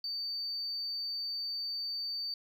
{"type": "tone", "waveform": "sine", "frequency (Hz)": 4590, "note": "D8", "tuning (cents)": -40, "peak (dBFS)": -33, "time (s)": [0.04, 2.34], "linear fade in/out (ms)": 2, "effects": ["tanh soft clip ceiling -30 dBFS", "12-bit"]}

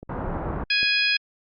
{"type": "click train", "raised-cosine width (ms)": 2, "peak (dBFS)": -24, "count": 4, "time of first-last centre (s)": [0.03, 0.83], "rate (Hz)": 3.75}
{"type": "low-pass noise", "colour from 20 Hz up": "pink", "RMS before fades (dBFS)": -29, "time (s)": [0.09, 0.64], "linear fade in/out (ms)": 5, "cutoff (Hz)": 1300, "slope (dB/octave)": 24}
{"type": "harmonic tone", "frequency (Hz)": 830.6, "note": "G#5", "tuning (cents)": 0, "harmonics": [2, 3, 4, 5, 6], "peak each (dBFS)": [-26, -22, -27, -30, -26], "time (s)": [0.7, 1.17], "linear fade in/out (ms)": 5}
{"effects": ["Opus 48 kbps"]}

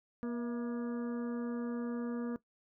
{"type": "harmonic tone with a mistuned harmonic", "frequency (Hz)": 238.7, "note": "A#3", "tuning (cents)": 41, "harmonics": [1, 2, 3, 4, 5, 6, 7], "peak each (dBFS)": [-35, -42, -54, -54, -52, -56, -56], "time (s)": [0.23, 2.36], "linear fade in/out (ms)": 0, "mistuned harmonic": 3, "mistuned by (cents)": -120, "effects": ["noise-tail reverb RT60 0.1 s tail -17 dB re dry"]}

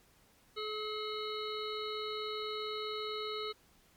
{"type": "harmonic tone", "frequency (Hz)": 427.7, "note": "A4", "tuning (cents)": -49, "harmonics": [1, 3, 5, 7, 9, 10], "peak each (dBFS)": [-39, -42, -48, -48, -44, -46], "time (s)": [0.56, 3.53], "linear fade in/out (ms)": 20, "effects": ["pink hiss -66 dBFS RMS until 3.96 s", "MP3 96 kbps"]}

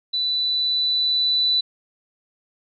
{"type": "tone with level ramp", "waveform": "sine", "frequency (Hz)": 3979, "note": "B7", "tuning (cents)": 12, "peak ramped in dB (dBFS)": [-20, -16], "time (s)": [0.13, 1.61], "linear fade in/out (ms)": 10, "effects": []}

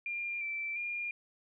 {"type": "tone with pitch steps", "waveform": "sine", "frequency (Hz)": [2398, 2334, 2411], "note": ["D7", "D7", "D7"], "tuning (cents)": [36, -11, 45], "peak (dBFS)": -34, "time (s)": [0.06, 1.11], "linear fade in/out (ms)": 2, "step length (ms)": 350, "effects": []}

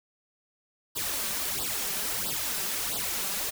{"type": "noise with flanger", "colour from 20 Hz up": "white", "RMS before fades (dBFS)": -31, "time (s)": [0.95, 3.51], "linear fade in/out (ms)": 20, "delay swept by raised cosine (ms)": [0.22, 5.22], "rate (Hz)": 1.5, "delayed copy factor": 0.85, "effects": []}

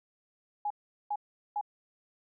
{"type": "tone bursts", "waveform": "sine", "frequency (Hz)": 830.6, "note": "G#5", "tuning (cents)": 0, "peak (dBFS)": -29, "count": 3, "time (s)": [0.65, 1.612], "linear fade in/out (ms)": 5, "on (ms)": 54, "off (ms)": 400, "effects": []}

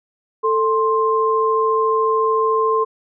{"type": "tone pair together", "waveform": "sine", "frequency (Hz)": [442.8, 1052.3], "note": ["A4", "C6"], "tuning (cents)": [11, 10], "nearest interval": "octave + minor third", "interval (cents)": 1499, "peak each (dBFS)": -17, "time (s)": [0.43, 2.85], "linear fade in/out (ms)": 20, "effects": []}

